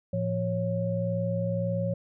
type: tone cluster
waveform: sine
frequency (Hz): 111.9 / 173.6 / 551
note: A2 / F3 / C#5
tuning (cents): +30 / -10 / -11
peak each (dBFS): -30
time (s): 0.13-1.94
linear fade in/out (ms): 5
effects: none